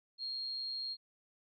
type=tone; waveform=sine; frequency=4244 Hz; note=C8; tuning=24 cents sharp; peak=-37 dBFS; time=0.18-0.97 s; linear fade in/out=50 ms; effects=none